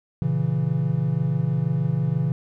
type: chord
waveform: triangle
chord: A# diminished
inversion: none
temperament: equal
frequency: 116.54 / 138.59 / 164.81 Hz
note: A#2 / C#3 / E3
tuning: 0 / 0 / 0 cents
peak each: -26 / -21 / -22 dBFS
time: 0.22-2.32 s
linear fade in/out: 0 ms
effects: none